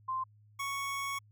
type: tone pair in turn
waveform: sine / 25% pulse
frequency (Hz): 1044 / 1109.3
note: C6 / C#6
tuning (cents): -4 / +1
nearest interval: minor second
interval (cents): 105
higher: second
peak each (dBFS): -31 / -30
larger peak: second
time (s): 0.08-0.24 / 0.59-1.19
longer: second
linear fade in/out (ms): 10
effects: added 105 Hz sine -58 dBFS peak until 1.31 s + MP3 96 kbps